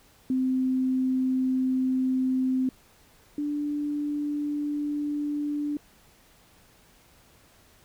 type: tone pair in turn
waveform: sine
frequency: 259 / 293.4 Hz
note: C4 / D4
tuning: -17 / -2 cents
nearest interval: major second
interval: 215 cents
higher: second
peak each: -22 / -26 dBFS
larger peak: first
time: 0.3-2.69 / 3.38-5.77 s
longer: neither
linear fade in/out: 2 ms
effects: pink hiss -58 dBFS RMS until 7.84 s